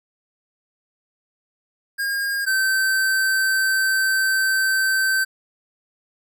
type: tone pair in turn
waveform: square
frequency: 1619 / 1546.7 Hz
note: G#6 / G6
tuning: -45 / -24 cents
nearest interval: minor second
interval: 79 cents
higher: first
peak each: -22 / -18 dBFS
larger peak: second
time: 1.98-2.46 / 2.46-5.25 s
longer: second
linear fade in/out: 20 ms
effects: none